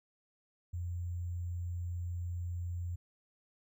sine tone with sample-and-hold, 87.31 Hz, F2, in tune, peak -35 dBFS, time 0.73-2.96 s, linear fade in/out 10 ms, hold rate 7350 Hz, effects none

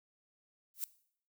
violet noise with exponential growth, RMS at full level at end -32 dBFS, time 0.74-0.84 s, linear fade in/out 1 ms, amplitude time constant 21 ms, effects noise-tail reverb RT60 0.6 s tail -19 dB re dry

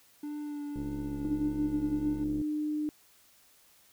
triangle tone with vibrato, 293.7 Hz, D4, in tune, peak -33 dBFS, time 0.23-2.24 s, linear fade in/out 5 ms, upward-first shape sine, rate 1.7 Hz, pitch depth 19 cents each way
click train, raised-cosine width 3 ms, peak -28 dBFS, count 117, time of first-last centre 0.76-2.415 s, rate 70.1 Hz
sine tone, 301.8 Hz, D4, 47 cents sharp, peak -29 dBFS, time 1.25-2.89 s, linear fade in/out 0 ms
effects white hiss -62 dBFS RMS until 3.92 s

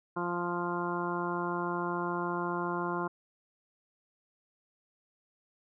harmonic tone, 174.61 Hz, F3, in tune, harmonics 1 / 2 / 3 / 4 / 5 / 6 / 7 / 8, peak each -38 / -35 / -44 / -41 / -40 / -36 / -44 / -40 dBFS, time 0.16-3.08 s, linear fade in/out 10 ms, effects none

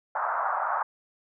white band-pass noise, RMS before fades -28 dBFS, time 0.15-0.83 s, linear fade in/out 5 ms, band 650 to 1400 Hz, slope 48 dB/octave, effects none

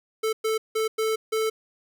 square tone bursts at uneven times, 440 Hz, A4, in tune, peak -23 dBFS, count 5, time 0.23-0.33 / 0.44-0.58 / 0.75-0.88 / 0.98-1.16 / 1.32-1.5 s, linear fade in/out 10 ms, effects none

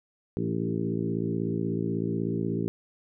harmonic tone with a mistuned harmonic, 56.3 Hz, A1, 40 cents sharp, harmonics 2 / 3 / 4 / 5 / 6 / 7 / 8, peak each -34 / -31 / -33 / -35 / -35 / -34 / -41 dBFS, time 0.37-2.68 s, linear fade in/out 0 ms, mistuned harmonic 6, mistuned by -25 cents, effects none

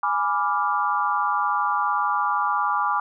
sine chord, G# diminished seventh, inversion none, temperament equal, 830.6 / 987.8 / 1174.7 / 1396.9 Hz, G#5 / B5 / D6 / F6, 0 / 0 / 0 / 0 cents, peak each -26 / -26 / -23 / -29 dBFS, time 0.03-3 s, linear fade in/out 2 ms, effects none

